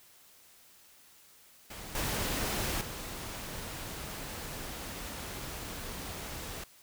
pink noise with level steps, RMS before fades -44 / -33 / -41 dBFS, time 1.7-6.64 s, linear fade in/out 5 ms, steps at 1.95 / 2.81 s, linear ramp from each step 2 ms, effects white hiss -59 dBFS RMS until 6.82 s

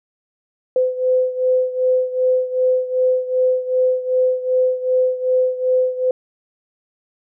sine beating tone pair, 509 / 511.6 Hz, C5 / C5, -48 / -39 cents, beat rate 2.6 Hz, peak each -16 / -20 dBFS, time 0.76-6.11 s, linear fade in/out 2 ms, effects none

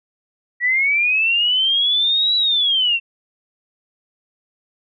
sine linear two-way sweep, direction up then down, 1919 to 3945 to 2676 Hz, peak -14 dBFS, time 0.6-3 s, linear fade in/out 50 ms, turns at 2.36 s, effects none

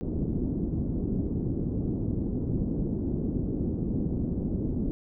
white low-pass noise, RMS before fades -29 dBFS, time 0.01-4.91 s, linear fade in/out 0 ms, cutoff 310 Hz, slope 24 dB/octave, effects none

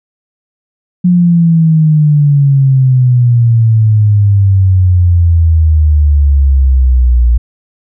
sine exponential sweep, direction down, 180.2 to 58.27 Hz, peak -4 dBFS, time 1.04-7.38 s, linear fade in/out 10 ms, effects none

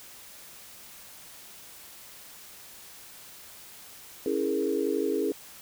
sine chord, A# half-diminished seventh, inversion first, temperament equal, 277.2 / 329.6 / 415.3 / 466.2 Hz, C#4 / E4 / G#4 / A#4, 0 / 0 / 0 / 0 cents, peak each -32 / -31 / -28 / -32 dBFS, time 4.26-5.32 s, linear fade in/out 2 ms, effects white hiss -48 dBFS RMS until 5.61 s

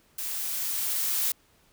blue noise with level ramp, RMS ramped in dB -33 to -26 dBFS, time 0.18-1.32 s, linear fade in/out 5 ms, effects pink hiss -63 dBFS RMS until 1.72 s

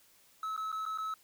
triangle tone with dropouts, 1295 Hz, E6, 31 cents flat, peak -32 dBFS, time 0.43-1.14 s, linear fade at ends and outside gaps 2 ms, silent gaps 0.565-0.576 / 0.718-0.726 / 0.854-0.862 / 0.976-0.984 s, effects white hiss -64 dBFS RMS until 1.23 s

